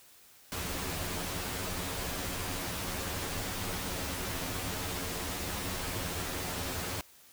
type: noise with comb filter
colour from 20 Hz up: pink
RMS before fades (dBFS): -36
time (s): 0.52-7.01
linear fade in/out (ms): 0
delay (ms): 11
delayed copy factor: +0.65
effects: white hiss -58 dBFS RMS until 7.32 s